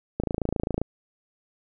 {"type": "click train", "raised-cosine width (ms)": 2, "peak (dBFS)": -12, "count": 18, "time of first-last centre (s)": [0.2, 0.816], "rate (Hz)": 27.6, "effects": []}